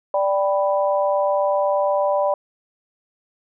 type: chord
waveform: sine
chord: G major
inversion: second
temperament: equal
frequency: 587.3 / 784 / 987.8 Hz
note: D5 / G5 / B5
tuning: 0 / 0 / 0 cents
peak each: -18 / -24 / -24 dBFS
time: 0.14-2.34 s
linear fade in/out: 2 ms
effects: none